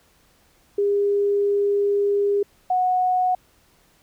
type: tone pair in turn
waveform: sine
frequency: 404.8 / 734.3 Hz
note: G#4 / F#5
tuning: -44 / -13 cents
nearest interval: minor seventh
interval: 1031 cents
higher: second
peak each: -17 dBFS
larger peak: neither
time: 0.78-2.43 / 2.7-3.35 s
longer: first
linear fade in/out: 5 ms
effects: pink hiss -59 dBFS RMS until 4.02 s